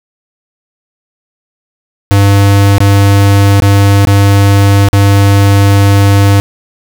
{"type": "tone with dropouts", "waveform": "square", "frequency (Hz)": 99.8, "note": "G2", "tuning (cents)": 32, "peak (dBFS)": -4, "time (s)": [2.11, 6.4], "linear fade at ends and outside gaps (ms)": 0, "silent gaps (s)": [[2.782, 2.804], [3.601, 3.622], [4.051, 4.072], [4.886, 4.931]], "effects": []}